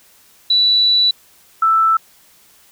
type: tone pair in turn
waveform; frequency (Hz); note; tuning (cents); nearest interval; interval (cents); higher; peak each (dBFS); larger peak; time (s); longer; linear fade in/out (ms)
sine; 3951 / 1322.3; B7 / E6; 0 / +5; octave + perfect fifth; 1895; first; -10; neither; 0.5-1.11 / 1.62-1.97; first; 5
effects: white hiss -50 dBFS RMS until 2.71 s